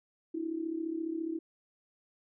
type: tone with amplitude modulation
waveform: sine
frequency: 325.9 Hz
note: E4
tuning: 20 cents flat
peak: -29 dBFS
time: 0.34-1.39 s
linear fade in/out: 10 ms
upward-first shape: sine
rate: 34.6 Hz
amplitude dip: 75%
effects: none